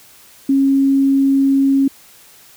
sine tone, 273 Hz, C#4, 26 cents flat, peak -10 dBFS, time 0.49-1.88 s, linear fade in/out 5 ms, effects white hiss -45 dBFS RMS until 2.56 s

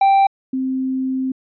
triangle / sine tone pair in turn, 784 / 261.6 Hz, G5 / C4, 0 / 0 cents, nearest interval octave + perfect fifth, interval 1900 cents, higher first, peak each -8 / -18 dBFS, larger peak first, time 0.01-0.27 / 0.53-1.32 s, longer second, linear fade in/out 5 ms, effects resampled to 11025 Hz

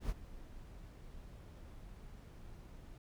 brown noise with ADSR envelope, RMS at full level -36 dBFS, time 0-2.98 s, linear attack 97 ms, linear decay 35 ms, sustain -16 dB, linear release 4 ms, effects none

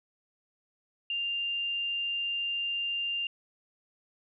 sine tone, 2794 Hz, F7, in tune, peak -29 dBFS, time 1.1-3.27 s, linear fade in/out 2 ms, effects none

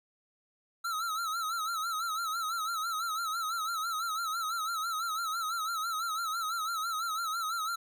square tone with vibrato, 1318.5 Hz, E6, in tune, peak -32 dBFS, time 0.84-7.76 s, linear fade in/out 10 ms, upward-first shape sine, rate 6 Hz, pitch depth 94 cents each way, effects none

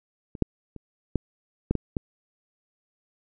clicks, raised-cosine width 3 ms, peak -25 / -7 / -27 / -10 / -10 / -12 / -13 dBFS, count 7, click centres 0.352 / 0.423 / 0.763 / 1.157 / 1.71 / 1.753 / 1.968 s, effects none

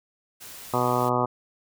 white noise, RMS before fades -42 dBFS, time 0.4-1.1 s, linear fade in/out 20 ms
harmonic tone, 123.47 Hz, B2, in tune, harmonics 1 / 2 / 3 / 4 / 5 / 6 / 7 / 8 / 9 / 10, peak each -30 / -30 / -30 / -30 / -30 / -30 / -30 / -30 / -30 / -30 dBFS, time 0.73-1.26 s, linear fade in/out 10 ms
effects none

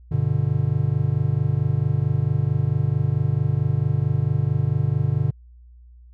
triangle chord, G major, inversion none, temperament just, 98 / 122.5 / 147 Hz, G2 / B2 / D3, 0 / -14 / +2 cents, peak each -23 / -20 / -20 dBFS, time 0.11-5.31 s, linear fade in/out 10 ms, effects added 60 Hz sine -44 dBFS peak until 6.13 s

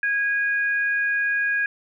sine tone pair together, 1647 / 2455 Hz, G#6 / D#7, -15 / -24 cents, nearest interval perfect fifth, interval 691 cents, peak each -20 / -30 dBFS, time 0.03-1.66 s, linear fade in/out 2 ms, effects none

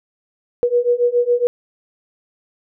sine beating tone pair, 480 / 487.2 Hz, B4 / B4, -49 / -24 cents, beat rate 7.2 Hz, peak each -17 / -16 dBFS, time 0.63-1.47 s, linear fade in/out 0 ms, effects none

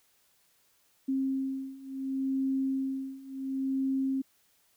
sine beating tone pair, 267 / 267.7 Hz, C4 / C4, +35 / +40 cents, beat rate 0.7 Hz, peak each -33 / -31 dBFS, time 1.08-4.22 s, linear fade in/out 10 ms, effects white hiss -68 dBFS RMS until 4.76 s

